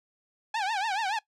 sawtooth tone with vibrato, 830 Hz, G#5, 1 cent flat, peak -23 dBFS, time 0.54-1.19 s, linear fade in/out 5 ms, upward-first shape triangle, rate 7 Hz, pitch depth 210 cents each way, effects noise-tail reverb RT60 0.1 s tail -20 dB re dry + low-pass 5000 Hz 12 dB/octave

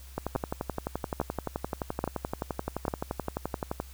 two click trains, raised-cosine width 1 ms, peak -16 / -13 dBFS, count 43 / 4, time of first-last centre 0.18-3.801 / 0.36-2.881 s, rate 11.6 / 1.19 Hz, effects added 65 Hz sine -45 dBFS peak until 3.93 s + white hiss -54 dBFS RMS until 3.93 s

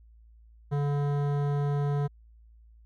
sine tone with hard clipping, 143.7 Hz, D3, 37 cents flat, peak -27 dBFS, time 0.71-2.08 s, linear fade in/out 20 ms, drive 15 dB, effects added 56 Hz sine -52 dBFS peak until 2.85 s

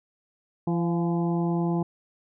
harmonic tone with a mistuned harmonic, 170 Hz, F3, 46 cents flat, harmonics 1 / 2 / 3 / 4 / 5 / 6, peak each -24 / -28 / -41 / -36 / -36 / -42 dBFS, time 0.67-1.83 s, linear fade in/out 5 ms, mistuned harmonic 4, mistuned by +40 cents, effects none

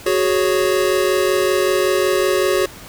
square chord, F# suspended second, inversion none, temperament equal, 370 / 415.3 / 554.4 Hz, F#4 / G#4 / C#5, 0 / 0 / 0 cents, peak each -18 / -21 / -21 dBFS, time 0.06-2.66 s, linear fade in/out 5 ms, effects pink hiss -38 dBFS RMS until 2.88 s

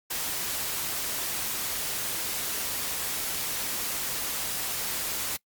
white noise, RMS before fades -31 dBFS, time 0.1-5.37 s, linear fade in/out 10 ms, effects noise-tail reverb RT60 0.1 s tail -23 dB re dry + Opus 48 kbps

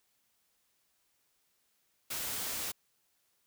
white noise, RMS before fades -37 dBFS, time 2.1-2.72 s, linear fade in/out 10 ms, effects white hiss -75 dBFS RMS until 3.46 s

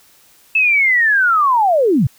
sine linear sweep, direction down, 2637 to 102.5 Hz, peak -10 dBFS, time 0.55-2.07 s, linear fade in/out 5 ms, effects white hiss -50 dBFS RMS until 2.18 s

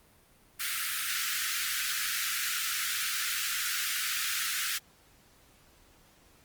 pink high-pass noise, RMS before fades -32 dBFS, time 0.59-4.79 s, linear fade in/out 20 ms, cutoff 1300 Hz, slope 96 dB/octave, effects pink hiss -61 dBFS RMS until 6.44 s + Opus 32 kbps

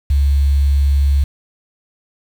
sine tone with quantisation, 69.9 Hz, C#2, 15 cents sharp, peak -10 dBFS, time 0.1-1.24 s, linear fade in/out 5 ms, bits 6, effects none

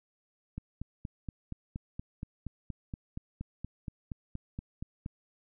click train, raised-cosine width 5 ms, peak -25 dBFS, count 20, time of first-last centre 0.58-5.061 s, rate 4.24 Hz, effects none

